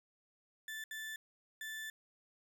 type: tone bursts at uneven times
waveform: 35% pulse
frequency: 1757 Hz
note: A6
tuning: 3 cents flat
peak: -40 dBFS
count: 3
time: 0.68-0.84 / 0.91-1.16 / 1.61-1.9 s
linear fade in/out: 2 ms
effects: none